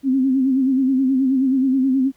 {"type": "tone with vibrato", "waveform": "sine", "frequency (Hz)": 264.1, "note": "C4", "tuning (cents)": 16, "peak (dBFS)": -14, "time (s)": [0.03, 2.12], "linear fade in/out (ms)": 50, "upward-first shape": "sine", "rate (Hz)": 9.4, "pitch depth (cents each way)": 65, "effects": ["pink hiss -59 dBFS RMS until 2.16 s"]}